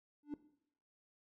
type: tone with exponential growth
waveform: triangle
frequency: 293.7 Hz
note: D4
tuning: in tune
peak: -32 dBFS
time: 0.23-0.34 s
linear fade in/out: 2 ms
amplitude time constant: 23 ms
effects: noise-tail reverb RT60 0.7 s tail -18 dB re dry + tanh soft clip ceiling -32 dBFS